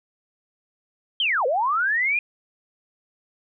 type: linear two-way sweep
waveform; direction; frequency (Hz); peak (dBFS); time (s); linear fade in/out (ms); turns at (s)
sine; down then up; 3262 to 470.6 to 2476; -19; 1.2-2.19; 2; 1.46
effects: none